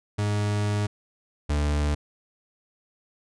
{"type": "tone pair in turn", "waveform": "40% pulse", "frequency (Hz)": [103.83, 73.65], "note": ["G#2", "D2"], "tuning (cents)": [0, 6], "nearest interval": "tritone", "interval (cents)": 594, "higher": "first", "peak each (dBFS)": [-22, -21], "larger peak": "second", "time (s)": [[0.18, 0.87], [1.49, 1.95]], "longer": "first", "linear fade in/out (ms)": 10, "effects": ["resampled to 22050 Hz"]}